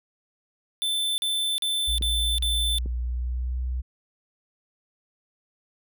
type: tone bursts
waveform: square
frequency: 3533 Hz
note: A7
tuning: 6 cents sharp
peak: -24 dBFS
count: 5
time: 0.82-2.784 s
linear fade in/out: 0 ms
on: 360 ms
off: 41 ms
type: tone with pitch glide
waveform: sine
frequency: 60.4 to 62.67 Hz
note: B1 to B1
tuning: -38 to +26 cents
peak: -25 dBFS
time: 1.87-3.82 s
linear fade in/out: 20 ms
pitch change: +64 cents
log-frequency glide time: 2.97-3.61 s
type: clicks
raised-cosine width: 3 ms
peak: -24 dBFS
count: 2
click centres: 2.012 / 2.86 s
effects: none